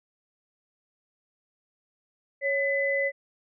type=tone pair together; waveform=sine; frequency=554.4 / 2010 Hz; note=C#5 / B6; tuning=0 / +30 cents; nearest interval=octave + minor seventh; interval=2230 cents; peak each=-26 dBFS; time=2.41-3.12 s; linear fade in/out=50 ms; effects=none